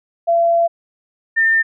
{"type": "tone pair in turn", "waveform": "sine", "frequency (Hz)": [678, 1803.8], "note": ["E5", "A6"], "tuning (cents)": [49, 43], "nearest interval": "octave + perfect fourth", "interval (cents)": 1694, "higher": "second", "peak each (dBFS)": -11, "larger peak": "neither", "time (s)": [[0.27, 0.68], [1.36, 1.63]], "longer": "first", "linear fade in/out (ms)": 20, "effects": []}